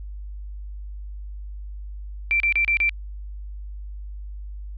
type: tone bursts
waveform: sine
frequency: 2349 Hz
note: D7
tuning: in tune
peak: -17 dBFS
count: 5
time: 2.31-2.893 s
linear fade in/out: 0 ms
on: 91 ms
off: 32 ms
effects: added 50 Hz sine -32 dBFS peak until 4.77 s + resampled to 11025 Hz